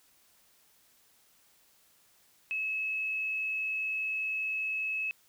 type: tone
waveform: sine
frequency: 2585 Hz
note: E7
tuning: 34 cents flat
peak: -30 dBFS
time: 2.51-5.11 s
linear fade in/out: 0 ms
effects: white hiss -65 dBFS RMS until 5.28 s